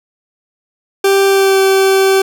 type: tone with pitch glide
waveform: 40% pulse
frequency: 392 to 386.2 Hz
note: G4 to G4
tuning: 0 to -26 cents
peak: -7 dBFS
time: 1.04-2.22 s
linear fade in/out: 5 ms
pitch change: -26 cents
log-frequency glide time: 1.26-1.59 s
effects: none